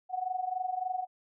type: tone with amplitude modulation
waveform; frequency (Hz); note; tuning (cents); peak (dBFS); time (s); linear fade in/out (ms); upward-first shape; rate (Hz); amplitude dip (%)
sine; 740; F#5; 0; -27; 0.09-1.07; 50; sine; 23.5; 80
effects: none